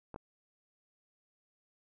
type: clicks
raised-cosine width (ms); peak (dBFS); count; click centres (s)
1; -30 / -29; 2; 0.143 / 0.161
effects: none